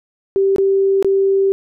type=tone with dropouts; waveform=sine; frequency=390 Hz; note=G4; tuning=9 cents flat; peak=-11 dBFS; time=0.36-1.52 s; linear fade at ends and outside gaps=0 ms; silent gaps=0.561-0.583 / 1.026-1.046 s; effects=none